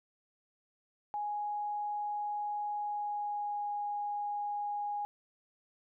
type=tone with pitch glide; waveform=sine; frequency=830.6 to 824.4 Hz; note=G#5 to G#5; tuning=0 to -13 cents; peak=-33 dBFS; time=1.14-5.05 s; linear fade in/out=0 ms; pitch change=-13 cents; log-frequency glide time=2.74-3.73 s; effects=none